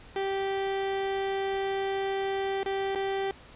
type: tone with dropouts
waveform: 30% pulse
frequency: 390 Hz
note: G4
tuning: 9 cents flat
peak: -25 dBFS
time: 0.16-3.31 s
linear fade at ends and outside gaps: 1 ms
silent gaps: 2.632-2.66 / 2.95-2.957 s
effects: pink hiss -51 dBFS RMS until 3.55 s + resampled to 8000 Hz